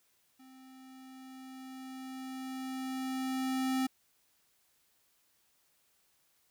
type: tone with level ramp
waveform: square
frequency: 261.6 Hz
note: C4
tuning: in tune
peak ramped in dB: -55 to -29 dBFS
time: 0.39-3.87 s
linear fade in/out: 10 ms
effects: white hiss -72 dBFS RMS until 6.5 s